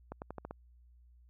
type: accelerating click train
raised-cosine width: 1 ms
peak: -27 dBFS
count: 6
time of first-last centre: 0.12-0.51 s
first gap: 99 ms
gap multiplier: 0.88
effects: added 60 Hz sine -58 dBFS peak until 1.29 s